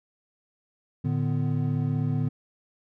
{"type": "tone cluster", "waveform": "triangle", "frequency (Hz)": [113.2, 148.9, 250.1], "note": ["A2", "D3", "B3"], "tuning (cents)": [50, 24, 22], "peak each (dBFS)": [-26, -24, -29], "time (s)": [1.04, 2.29], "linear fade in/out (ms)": 10, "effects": []}